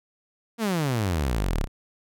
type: exponential sweep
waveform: sawtooth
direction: down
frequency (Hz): 238.6 to 30.87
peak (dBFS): -19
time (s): 0.58-1.68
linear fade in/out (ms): 50
effects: none

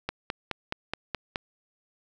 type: click train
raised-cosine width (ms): 0.3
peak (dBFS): -13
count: 7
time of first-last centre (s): 0.09-1.358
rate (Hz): 4.73
effects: none

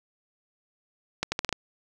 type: accelerating click train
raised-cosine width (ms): 0.2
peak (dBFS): -9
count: 6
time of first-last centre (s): 1.23-1.527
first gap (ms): 90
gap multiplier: 0.79
effects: none

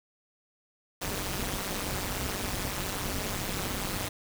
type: noise with amplitude modulation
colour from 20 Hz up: pink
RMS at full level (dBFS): -29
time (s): 1.01-4.09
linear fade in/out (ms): 10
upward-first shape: sine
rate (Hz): 195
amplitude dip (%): 95
effects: none

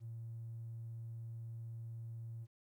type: tone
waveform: triangle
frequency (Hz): 114.5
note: A#2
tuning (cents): -31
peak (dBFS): -40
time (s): 0-2.47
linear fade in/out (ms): 50
effects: tanh soft clip ceiling -41 dBFS + 13-bit

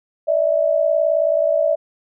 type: tone pair together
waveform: sine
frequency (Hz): 587 / 645.9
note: D5 / E5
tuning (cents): -1 / -35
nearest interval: major second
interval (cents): 166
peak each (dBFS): -17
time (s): 0.27-1.76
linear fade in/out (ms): 20
effects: none

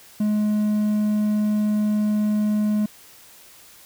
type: tone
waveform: triangle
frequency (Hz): 210.9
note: G#3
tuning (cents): +27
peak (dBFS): -16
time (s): 0.2-2.86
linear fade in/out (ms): 5
effects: white hiss -48 dBFS RMS until 3.85 s

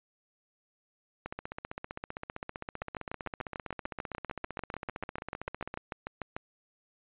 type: two click trains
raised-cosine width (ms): 0.5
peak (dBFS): -22 / -20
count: 70 / 25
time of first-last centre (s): 1.26-5.741 / 2.82-6.365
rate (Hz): 15.4 / 6.77
effects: resampled to 8000 Hz

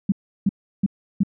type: tone bursts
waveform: sine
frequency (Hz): 196.8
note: G3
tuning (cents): +7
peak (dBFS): -14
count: 4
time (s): 0.09-1.234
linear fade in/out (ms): 5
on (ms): 31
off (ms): 340
effects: none

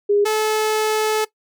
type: tone pair in turn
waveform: sine / sawtooth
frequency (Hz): 409.1 / 432.3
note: G#4 / A4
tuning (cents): -26 / -31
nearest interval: minor second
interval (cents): 95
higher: second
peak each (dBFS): -13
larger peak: neither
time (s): 0.09-0.25 / 0.25-1.25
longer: second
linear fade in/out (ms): 10
effects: noise-tail reverb RT60 0.1 s tail -19 dB re dry

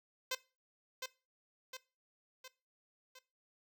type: tone with echo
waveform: 5% pulse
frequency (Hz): 516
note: C5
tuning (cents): -24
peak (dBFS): -23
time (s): 0.31-0.35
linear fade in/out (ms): 5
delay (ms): 710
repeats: 4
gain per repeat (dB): -5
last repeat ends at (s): 3.19
effects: noise-tail reverb RT60 0.3 s tail -19 dB re dry

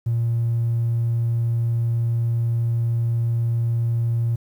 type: tone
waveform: triangle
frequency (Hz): 116.54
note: A#2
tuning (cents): 0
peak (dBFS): -15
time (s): 0.06-4.36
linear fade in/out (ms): 10
effects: tanh soft clip ceiling -15 dBFS + 9-bit

